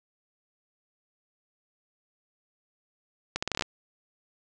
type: accelerating click train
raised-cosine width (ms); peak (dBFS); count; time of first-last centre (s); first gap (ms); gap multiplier
0.2; -11; 9; 3.36-3.623; 65; 0.79
effects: resampled to 22050 Hz + 8-bit